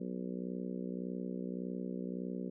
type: harmonic tone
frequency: 61.74 Hz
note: B1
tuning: in tune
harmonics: 3 / 4 / 5 / 6 / 7 / 8 / 9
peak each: -40 / -42 / -49 / -46 / -49 / -49 / -54 dBFS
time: 0-2.5 s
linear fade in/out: 10 ms
effects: none